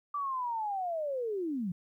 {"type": "linear sweep", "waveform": "sine", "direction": "down", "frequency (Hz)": [1174.7, 164.81], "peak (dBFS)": -31, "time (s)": [0.14, 1.72], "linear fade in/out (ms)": 5, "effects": ["12-bit"]}